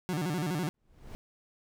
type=tone with vibrato; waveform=30% pulse; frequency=164.8 Hz; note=E3; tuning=in tune; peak=-27 dBFS; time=0.09-0.69 s; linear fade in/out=0 ms; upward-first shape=square; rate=12 Hz; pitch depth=180 cents each way
type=noise with exponential growth; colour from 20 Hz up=brown; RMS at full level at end=-39 dBFS; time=0.74-1.15 s; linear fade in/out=0 ms; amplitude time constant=87 ms
effects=none